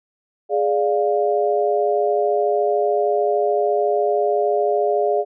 sine chord, D diminished, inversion second, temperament equal with one note detuned, 415.3 / 587.3 / 700.9 Hz, Ab4 / D5 / F5, 0 / 0 / +6 cents, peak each -19 / -21 / -21 dBFS, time 0.49-5.25 s, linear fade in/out 50 ms, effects none

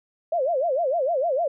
sine tone with vibrato, 598 Hz, D5, 31 cents sharp, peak -20 dBFS, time 0.32-1.48 s, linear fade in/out 5 ms, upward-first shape sine, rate 6.6 Hz, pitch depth 280 cents each way, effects none

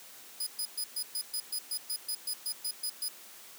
15% pulse tone bursts, 4978 Hz, D#8, in tune, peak -25 dBFS, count 15, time 0.4-3.085 s, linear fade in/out 5 ms, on 67 ms, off 120 ms, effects white hiss -51 dBFS RMS until 3.58 s + high-pass 200 Hz 12 dB/octave

